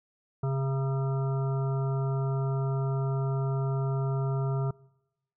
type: harmonic tone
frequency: 135 Hz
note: C#3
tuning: 45 cents flat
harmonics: 1 / 3 / 5 / 7 / 9 / 10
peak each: -26 / -36 / -40 / -43 / -45 / -46 dBFS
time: 0.43-4.71 s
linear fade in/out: 5 ms
effects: noise-tail reverb RT60 1.0 s tail -25 dB re dry